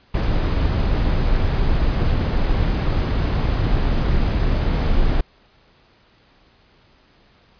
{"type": "noise", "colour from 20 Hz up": "brown", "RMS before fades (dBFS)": -18, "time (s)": [0.14, 5.21], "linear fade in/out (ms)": 5, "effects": ["pink hiss -55 dBFS RMS until 7.59 s", "resampled to 11025 Hz"]}